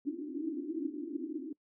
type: band-pass noise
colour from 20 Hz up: white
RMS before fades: -38 dBFS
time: 0.05-1.53 s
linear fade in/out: 5 ms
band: 270 to 340 Hz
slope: 96 dB/octave
effects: noise-tail reverb RT60 0.1 s tail -24 dB re dry